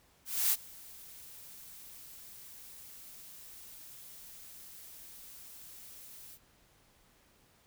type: noise with ADSR envelope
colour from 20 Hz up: blue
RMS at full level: -27 dBFS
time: 0.25-6.39 s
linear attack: 270 ms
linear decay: 41 ms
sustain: -24 dB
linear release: 59 ms
effects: pink hiss -66 dBFS RMS until 7.66 s